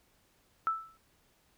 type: tone with exponential decay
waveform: sine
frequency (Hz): 1318.5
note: E6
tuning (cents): 0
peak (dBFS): -24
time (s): 0.67-0.97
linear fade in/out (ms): 0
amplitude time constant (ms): 65
effects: pink hiss -69 dBFS RMS until 1.57 s